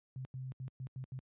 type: tone bursts at uneven times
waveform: sine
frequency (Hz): 130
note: C3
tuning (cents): -11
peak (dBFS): -39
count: 6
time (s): 0.16-0.25 / 0.34-0.52 / 0.6-0.68 / 0.8-0.87 / 0.96-1.04 / 1.12-1.19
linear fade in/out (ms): 0
effects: high-pass 80 Hz 12 dB/octave + resampled to 8000 Hz